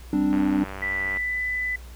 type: chord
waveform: triangle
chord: G suspended fourth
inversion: none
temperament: just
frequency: 196 / 261.3 / 294 Hz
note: G3 / C4 / D4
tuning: 0 / -2 / +2 cents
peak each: -24 / -24 / -19 dBFS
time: 0.13-0.64 s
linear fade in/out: 2 ms
type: click train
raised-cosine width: 0.5 ms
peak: -20 dBFS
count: 82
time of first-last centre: 0.33-1.171 s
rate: 96.3 Hz
type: tone with pitch glide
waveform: sine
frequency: 1975.5 to 1997.3 Hz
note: B6 to B6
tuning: 0 to +19 cents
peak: -24 dBFS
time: 0.82-1.76 s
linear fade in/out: 5 ms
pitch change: +19 cents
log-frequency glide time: 1.09-1.37 s
effects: added 60 Hz sine -39 dBFS peak until 1.95 s + pink hiss -50 dBFS RMS until 1.95 s